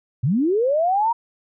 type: linear sweep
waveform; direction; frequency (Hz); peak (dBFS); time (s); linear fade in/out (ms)
sine; up; 107.8 to 953; -16; 0.23-1.13; 10
effects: none